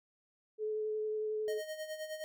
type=tone with vibrato; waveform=sine; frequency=430 Hz; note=A4; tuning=40 cents flat; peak=-33 dBFS; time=0.58-1.62 s; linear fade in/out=50 ms; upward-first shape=sine; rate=11 Hz; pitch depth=11 cents each way
type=tone with tremolo; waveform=square; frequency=622.3 Hz; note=D#5; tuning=in tune; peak=-38 dBFS; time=1.48-2.24 s; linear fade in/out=0 ms; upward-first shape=sine; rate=9.6 Hz; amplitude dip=65%
effects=none